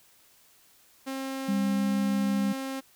sawtooth tone, 267.4 Hz, C4, 38 cents sharp, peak -28 dBFS, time 1.06-2.81 s, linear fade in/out 20 ms
sine tone with pitch glide, 200 to 201.4 Hz, G3 to G3, +35 to +47 cents, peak -24 dBFS, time 1.48-2.53 s, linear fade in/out 10 ms, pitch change +12 cents, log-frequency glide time 1.75-1.85 s
effects white hiss -60 dBFS RMS until 2.95 s

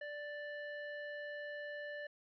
square tone with band-pass filter, 587.3 Hz, D5, in tune, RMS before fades -45 dBFS, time 0.01-2.07 s, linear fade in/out 5 ms, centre 1300 Hz, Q 5.6, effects resampled to 11025 Hz

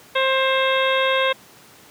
harmonic tone with a mistuned harmonic, 529 Hz, C5, 19 cents sharp, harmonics 1 / 2 / 3 / 4 / 5 / 6 / 7, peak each -20 / -23 / -25 / -26 / -27 / -28 / -28 dBFS, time 0.15-1.33 s, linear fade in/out 10 ms, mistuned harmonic 6, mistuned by +52 cents, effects pink hiss -47 dBFS RMS until 1.9 s + high-pass 150 Hz 12 dB/octave

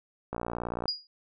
click train, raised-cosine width 1 ms, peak -19 dBFS, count 32, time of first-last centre 0.33-0.856 s, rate 58.9 Hz
sine tone with exponential decay, 4876 Hz, D#8, 36 cents flat, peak -23 dBFS, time 0.88-1.07 s, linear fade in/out 1 ms, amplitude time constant 41 ms
effects none

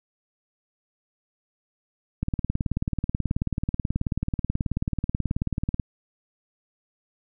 click train, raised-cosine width 5 ms, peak -12 dBFS, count 67, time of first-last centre 2.23-5.798 s, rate 18.5 Hz, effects none

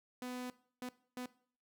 sawtooth tone bursts at uneven times, 249.8 Hz, B3, 20 cents sharp, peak -37 dBFS, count 3, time 0.22-0.5 / 0.82-0.89 / 1.17-1.26 s, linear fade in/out 2 ms, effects noise-tail reverb RT60 0.5 s tail -19 dB re dry

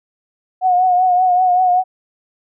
sine tone with vibrato, 730 Hz, F#5, 24 cents flat, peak -10 dBFS, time 0.61-1.84 s, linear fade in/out 50 ms, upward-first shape triangle, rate 5.2 Hz, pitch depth 50 cents each way, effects none

